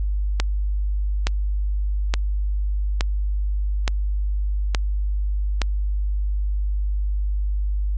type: click train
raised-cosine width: 0.2 ms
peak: -4 dBFS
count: 7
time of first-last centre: 0.4-5.617 s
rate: 1.15 Hz
effects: added 50 Hz sine -19 dBFS peak until 7.97 s + MP3 48 kbps